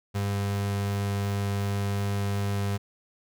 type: tone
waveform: 35% pulse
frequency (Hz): 100.3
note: G2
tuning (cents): +40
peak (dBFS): -24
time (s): 0.14-2.78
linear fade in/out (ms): 20
effects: none